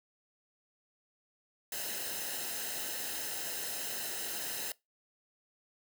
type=noise with comb filter; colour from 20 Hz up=white; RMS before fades=-38 dBFS; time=1.72-4.72 s; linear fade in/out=2 ms; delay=0.87 ms; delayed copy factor=-0.65; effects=noise-tail reverb RT60 0.2 s tail -22 dB re dry